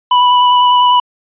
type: tone with vibrato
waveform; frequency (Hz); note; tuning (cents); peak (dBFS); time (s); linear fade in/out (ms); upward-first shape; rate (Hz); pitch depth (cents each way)
square; 987.8; B5; 0; -7; 0.11-1; 5; square; 10; 10
effects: resampled to 8000 Hz